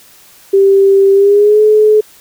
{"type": "tone with pitch glide", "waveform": "sine", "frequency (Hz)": [392, 427.5], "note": ["G4", "A4"], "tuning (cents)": [0, -50], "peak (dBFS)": -4, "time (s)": [0.53, 2.01], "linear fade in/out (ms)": 10, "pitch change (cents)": 150, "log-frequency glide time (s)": [1.13, 1.61], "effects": ["white hiss -42 dBFS RMS until 2.2 s"]}